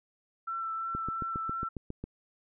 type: tone with vibrato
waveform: sine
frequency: 1337 Hz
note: E6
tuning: 24 cents sharp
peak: -32 dBFS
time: 0.47-1.69 s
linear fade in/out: 10 ms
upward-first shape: triangle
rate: 2.9 Hz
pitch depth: 19 cents each way
type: click train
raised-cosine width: 3 ms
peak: -24 dBFS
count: 9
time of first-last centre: 0.95-2.04 s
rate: 7.34 Hz
effects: none